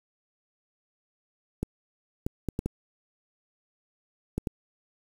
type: clicks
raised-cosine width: 3 ms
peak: -15 dBFS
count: 7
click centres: 1.63 / 2.265 / 2.487 / 2.591 / 2.66 / 4.38 / 4.472 s
effects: 7-bit